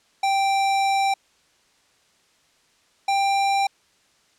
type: tone pair in turn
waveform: square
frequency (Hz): 784 / 789.9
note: G5 / G5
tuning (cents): 0 / +13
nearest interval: unison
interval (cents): 13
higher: second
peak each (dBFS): -19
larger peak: neither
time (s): 0.23-1.14 / 3.08-3.67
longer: first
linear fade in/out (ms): 5
effects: white hiss -61 dBFS RMS until 4.38 s + low-pass 7000 Hz 12 dB/octave